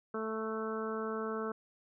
harmonic tone with a mistuned harmonic, 220.3 Hz, A3, 2 cents sharp, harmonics 1 / 2 / 3 / 4 / 5 / 6 / 7, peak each -40 / -37 / -46 / -50 / -44 / -42 / -49 dBFS, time 0.14-1.52 s, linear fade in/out 5 ms, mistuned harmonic 7, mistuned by -15 cents, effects none

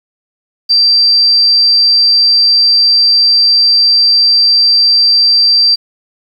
sine tone, 4697 Hz, D8, 1 cent flat, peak -5 dBFS, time 0.69-5.76 s, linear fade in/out 20 ms, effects 7-bit

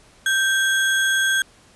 sine tone with sample-and-hold, 1568 Hz, G6, in tune, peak -16 dBFS, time 0.26-1.42 s, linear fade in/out 2 ms, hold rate 4900 Hz, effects pink hiss -52 dBFS RMS until 1.75 s + resampled to 24000 Hz

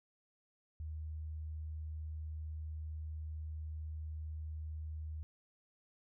sine tone, 77.78 Hz, D#2, in tune, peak -40 dBFS, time 0.8-5.23 s, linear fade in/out 0 ms, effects none

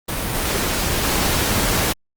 pink noise with level steps, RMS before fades -24 / -21 / -19 dBFS, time 0.08-1.93 s, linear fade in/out 10 ms, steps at 0.34 / 1.03 s, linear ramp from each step 10 ms, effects Opus 32 kbps

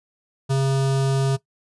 square tone with notch filter, 135.4 Hz, C#3, 40 cents flat, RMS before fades -20 dBFS, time 0.49-1.37 s, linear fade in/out 20 ms, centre 2100 Hz, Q 1.5, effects noise-tail reverb RT60 0.1 s tail -17 dB re dry + resampled to 24000 Hz

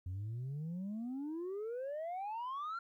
sine exponential sweep, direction up, 87.6 to 1400 Hz, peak -36 dBFS, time 0.06-2.79 s, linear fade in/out 5 ms, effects tanh soft clip ceiling -37 dBFS + 13-bit

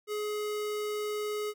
square tone, 420.7 Hz, G#4, 22 cents sharp, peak -32 dBFS, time 0.07-1.54 s, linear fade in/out 50 ms, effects none

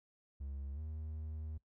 triangle tone with pitch glide, 69.3 to 77.79 Hz, C#2 to D#2, 0 to 0 cents, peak -39 dBFS, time 0.4-1.58 s, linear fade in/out 10 ms, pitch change +200 cents, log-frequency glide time 0.74-0.8 s, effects noise-tail reverb RT60 0.1 s tail -19 dB re dry

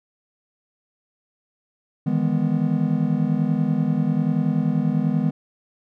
triangle chord, E major seventh, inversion third, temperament just, 154.51 / 164.81 / 206 / 247.2 Hz, D#3 / E3 / G#3 / B3, -12 / 0 / -14 / +2 cents, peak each -22 dBFS, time 2.06-5.31 s, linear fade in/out 10 ms, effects none

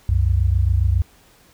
sine tone pair together, 66 / 93.34 Hz, C2 / F#2, +16 / +16 cents, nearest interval tritone, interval 600 cents, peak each -17 dBFS, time 0.09-1.02 s, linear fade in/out 0 ms, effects pink hiss -53 dBFS RMS until 1.53 s

